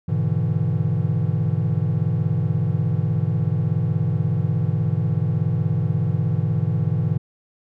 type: chord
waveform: triangle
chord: E dominant seventh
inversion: first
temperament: just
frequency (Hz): 103.01 / 123.61 / 148.33 / 164.81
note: G#2 / B2 / D3 / E3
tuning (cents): -14 / +2 / +18 / 0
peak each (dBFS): -22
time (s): 0.08-7.18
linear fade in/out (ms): 10
effects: none